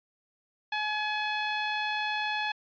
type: tone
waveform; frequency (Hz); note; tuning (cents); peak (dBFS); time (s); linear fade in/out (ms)
15% pulse; 848; G#5; +36; -22; 0.72-2.52; 5
effects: resampled to 11025 Hz